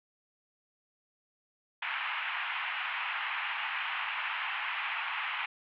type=band-pass noise; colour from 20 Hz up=white; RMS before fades=-35 dBFS; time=1.82-5.46 s; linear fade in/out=5 ms; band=820 to 2900 Hz; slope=48 dB/octave; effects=none